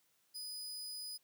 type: tone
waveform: sawtooth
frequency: 4978 Hz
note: D#8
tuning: in tune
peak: -40 dBFS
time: 0.34-1.18 s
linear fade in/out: 20 ms
effects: white hiss -75 dBFS RMS until 1.23 s + high-pass 80 Hz 12 dB/octave